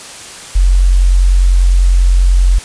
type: tone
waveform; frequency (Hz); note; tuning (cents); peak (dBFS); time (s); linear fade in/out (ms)
sine; 45.1; F#1; -44; -5; 0.55-2.59; 10
effects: white hiss -30 dBFS RMS until 2.64 s + resampled to 22050 Hz